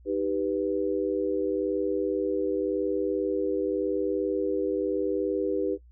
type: chord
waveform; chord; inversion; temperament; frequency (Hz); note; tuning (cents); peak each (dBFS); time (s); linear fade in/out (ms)
sine; Eb augmented; none; equal; 311.1 / 392 / 493.9; Eb4 / G4 / B4; 0 / 0 / 0; -30 / -28 / -29; 0.05-5.78; 50
effects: noise-tail reverb RT60 0.1 s tail -19 dB re dry + added 60 Hz sine -50 dBFS peak until 5.91 s